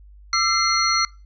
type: tone cluster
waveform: sine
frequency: 1188 / 1342 / 2083 / 4287 / 5900 Hz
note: D6 / E6 / C7 / C8 / F#8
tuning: +20 / +31 / -8 / +41 / -6 cents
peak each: -28 / -22 / -24 / -21 / -26 dBFS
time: 0.33-1.05 s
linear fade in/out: 2 ms
effects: noise-tail reverb RT60 0.3 s tail -23 dB re dry + added 50 Hz sine -43 dBFS peak until 1.25 s